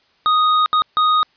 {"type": "tone bursts at uneven times", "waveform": "square", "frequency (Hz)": 1244.5, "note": "D#6", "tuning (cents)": 0, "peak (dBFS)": -13, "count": 3, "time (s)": [[0.26, 0.66], [0.73, 0.82], [0.97, 1.23]], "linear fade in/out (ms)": 0, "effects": ["white hiss -58 dBFS RMS until 1.36 s", "resampled to 11025 Hz"]}